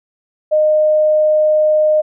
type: tone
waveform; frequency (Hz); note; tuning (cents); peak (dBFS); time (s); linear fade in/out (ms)
sine; 614; D#5; -23; -9; 0.51-2.02; 20
effects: none